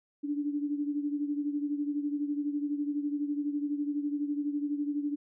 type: beating tone pair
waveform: sine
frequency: 289.1 / 301.1 Hz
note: D4 / D4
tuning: -27 / +43 cents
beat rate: 12 Hz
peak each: -30 / -36 dBFS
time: 0.23-5.16 s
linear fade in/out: 20 ms
effects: none